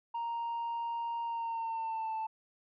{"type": "tone with pitch glide", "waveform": "sine", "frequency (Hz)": [932.3, 882.5], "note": ["A#5", "A5"], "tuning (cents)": [0, 5], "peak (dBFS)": -31, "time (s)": [0.14, 2.27], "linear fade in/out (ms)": 10, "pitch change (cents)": -95, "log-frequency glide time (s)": [1.24, 2.15], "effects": ["tanh soft clip ceiling -32 dBFS"]}